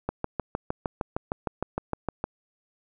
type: click train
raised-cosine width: 1 ms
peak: -13 dBFS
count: 15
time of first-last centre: 0.09-2.241 s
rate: 6.51 Hz
effects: none